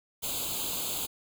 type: noise with comb filter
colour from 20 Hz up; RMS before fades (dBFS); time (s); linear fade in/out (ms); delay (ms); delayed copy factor
white; -33; 0.22-1.07; 20; 0.27; +0.9
effects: none